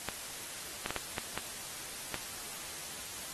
clicks, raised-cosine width 0.3 ms, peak -17 dBFS, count 7, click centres 0.087 / 0.861 / 0.906 / 0.963 / 1.182 / 1.376 / 2.143 s, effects white hiss -43 dBFS RMS until 3.33 s + AAC 32 kbps

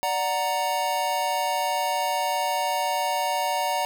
square chord, D augmented, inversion none, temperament equal, 587.3 / 740 / 932.3 Hz, D5 / F#5 / A#5, 0 / 0 / 0 cents, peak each -31 / -28 / -27 dBFS, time 0.03-3.85 s, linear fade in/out 0 ms, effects none

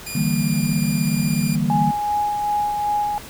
10% pulse tone with pitch glide, 2432 to 2404 Hz, D#7 to D7, -40 to +40 cents, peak -20 dBFS, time 0.06-1.56 s, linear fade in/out 10 ms, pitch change -20 cents, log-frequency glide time 0.2-0.46 s
sine chord, E half-diminished seventh, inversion third, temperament equal with one note detuned, 148.62 / 164.81 / 196 / 233.1 Hz, D3 / E3 / G3 / Bb3, +21 / 0 / 0 / 0 cents, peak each -23 dBFS, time 0.15-1.91 s, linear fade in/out 5 ms
sine tone with tremolo, 830.6 Hz, G#5, in tune, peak -17 dBFS, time 1.7-3.18 s, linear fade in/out 0 ms, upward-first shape sine, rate 2.6 Hz, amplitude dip 35%
effects pink hiss -38 dBFS RMS until 3.29 s

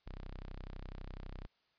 sawtooth tone, 32 Hz, C1, 38 cents flat, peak -40 dBFS, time 0.06-1.47 s, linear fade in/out 10 ms, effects white hiss -75 dBFS RMS until 1.78 s + resampled to 11025 Hz

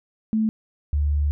sine tone pair in turn, 218.9 / 73.09 Hz, A3 / D2, -9 / -8 cents, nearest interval octave + perfect fifth, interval 1899 cents, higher first, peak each -18 / -18 dBFS, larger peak neither, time 0.33-0.49 / 0.93-1.31 s, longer second, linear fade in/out 0 ms, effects none

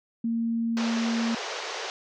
sine tone, 230 Hz, A#3, 23 cents flat, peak -24 dBFS, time 0.24-1.35 s, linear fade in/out 5 ms
pink band-pass noise, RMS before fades -34 dBFS, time 0.77-1.9 s, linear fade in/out 0 ms, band 400 to 6400 Hz, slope 48 dB/octave
effects none

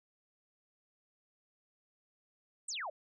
sine exponential sweep, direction down, 8830 to 554.4 Hz, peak -37 dBFS, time 2.68-2.9 s, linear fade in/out 5 ms, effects none

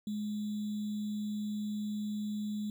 sine tone with sample-and-hold, 210 Hz, G#3, 19 cents sharp, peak -33 dBFS, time 0.07-2.7 s, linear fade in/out 2 ms, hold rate 3675 Hz, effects none

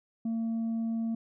triangle tone with tanh clipping, 227.1 Hz, A#3, 45 cents flat, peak -29 dBFS, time 0.25-1.15 s, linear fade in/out 5 ms, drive 7 dB, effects none

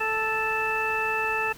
harmonic tone, 439.5 Hz, A4, 2 cents flat, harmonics 1 / 2 / 3 / 4 / 6, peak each -32 / -30 / -32 / -30 / -28 dBFS, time 0-1.53 s, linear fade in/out 10 ms, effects pink hiss -47 dBFS RMS until 1.57 s

